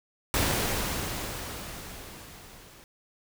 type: noise with level ramp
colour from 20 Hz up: pink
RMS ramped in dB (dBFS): -25 to -52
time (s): 0.34-2.84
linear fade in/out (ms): 0
effects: none